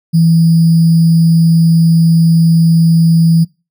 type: tone with sample-and-hold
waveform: sine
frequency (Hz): 164.81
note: E3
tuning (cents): 0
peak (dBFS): -5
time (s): 0.13-3.45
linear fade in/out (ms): 20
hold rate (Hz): 4900
effects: noise-tail reverb RT60 0.3 s tail -25 dB re dry